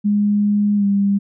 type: tone with pitch glide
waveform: sine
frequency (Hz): 206.1 to 199.77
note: G#3 to G3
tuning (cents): -13 to +33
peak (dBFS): -13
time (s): 0.04-1.19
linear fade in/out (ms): 20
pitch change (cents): -54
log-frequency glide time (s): 0.76-0.85
effects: none